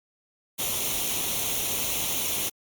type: noise with comb filter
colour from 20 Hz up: white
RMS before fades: -28 dBFS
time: 0.58-2.5 s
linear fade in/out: 20 ms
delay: 0.31 ms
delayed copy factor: +0.65
effects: Opus 48 kbps